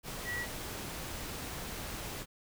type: tone in noise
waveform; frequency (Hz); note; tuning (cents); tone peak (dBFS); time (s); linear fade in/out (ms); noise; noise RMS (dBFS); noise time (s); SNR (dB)
sine; 1934; B6; -37; -35; 0.24-0.47; 50; pink; -41; 0.03-2.26; +3
effects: none